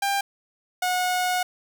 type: tone pair in turn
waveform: sawtooth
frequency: 796 / 728.1 Hz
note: G5 / F#5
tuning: +26 / -28 cents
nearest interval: major second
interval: 154 cents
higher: first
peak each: -18 dBFS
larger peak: neither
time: 0.02-0.21 / 0.82-1.43 s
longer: second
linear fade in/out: 5 ms
effects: none